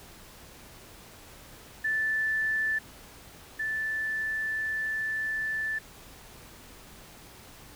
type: tone pair in turn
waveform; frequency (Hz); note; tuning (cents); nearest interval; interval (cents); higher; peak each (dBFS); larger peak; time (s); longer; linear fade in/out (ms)
sine; 1757 / 1757; A6 / A6; -3 / -3; unison; 0; neither; -25 / -28; first; 1.84-2.79 / 3.59-5.79; second; 10
effects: pink hiss -50 dBFS RMS until 7.75 s